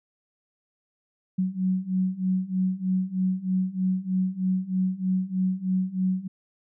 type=beating tone pair; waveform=sine; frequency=184.5 / 187.7 Hz; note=F#3 / F#3; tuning=-5 / +25 cents; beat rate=3.2 Hz; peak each=-27 / -25 dBFS; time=1.38-6.28 s; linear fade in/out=10 ms; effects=none